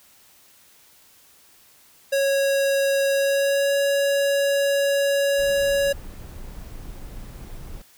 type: tone with pitch glide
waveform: square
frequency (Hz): 551 to 559.7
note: C#5 to C#5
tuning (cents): -11 to +17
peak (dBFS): -19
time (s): 2.12-5.93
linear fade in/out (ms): 10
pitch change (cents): +28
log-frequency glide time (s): 3.1-3.75
type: noise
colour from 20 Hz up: brown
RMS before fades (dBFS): -37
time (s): 5.38-7.82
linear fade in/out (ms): 5
effects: white hiss -54 dBFS RMS until 7.97 s